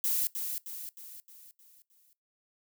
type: noise with echo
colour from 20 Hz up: violet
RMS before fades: -29 dBFS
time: 0.04-0.27 s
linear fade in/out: 0 ms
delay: 310 ms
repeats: 6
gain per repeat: -6 dB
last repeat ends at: 2.13 s
effects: noise-tail reverb RT60 0.2 s tail -20 dB re dry